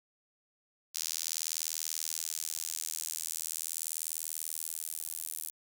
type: tone with high-pass filter sweep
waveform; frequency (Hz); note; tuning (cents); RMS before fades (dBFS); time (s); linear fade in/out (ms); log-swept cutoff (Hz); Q
sawtooth; 80.4; E2; -43; -38; 0.94-5.51; 20; 5700 to 10000; 1.6
effects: none